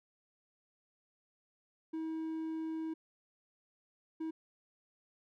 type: tone bursts at uneven times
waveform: triangle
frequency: 320.3 Hz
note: E4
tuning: 50 cents flat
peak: -34 dBFS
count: 2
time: 1.93-2.94 / 4.2-4.31 s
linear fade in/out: 10 ms
effects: none